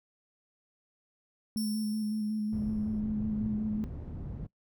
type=tone with vibrato; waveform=sine; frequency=213.9 Hz; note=A3; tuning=49 cents flat; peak=-29 dBFS; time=1.56-3.84 s; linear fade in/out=0 ms; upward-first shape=square; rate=5.4 Hz; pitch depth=20 cents each way
type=tone with exponential decay; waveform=10% pulse; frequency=5430 Hz; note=F8; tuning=50 cents flat; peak=-30 dBFS; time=1.57-3 s; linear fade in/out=2 ms; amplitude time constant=310 ms
type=low-pass noise; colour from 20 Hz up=white; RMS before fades=-40 dBFS; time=2.52-4.47 s; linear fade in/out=10 ms; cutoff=140 Hz; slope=12 dB/octave
effects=noise-tail reverb RT60 0.1 s tail -21 dB re dry